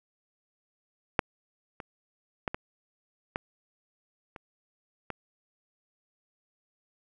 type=clicks; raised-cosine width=0.5 ms; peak=-6 / -24 / -14 / -17 / -15 / -27 / -19 dBFS; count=7; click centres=1.192 / 1.802 / 2.478 / 2.545 / 3.359 / 4.362 / 5.103 s; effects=none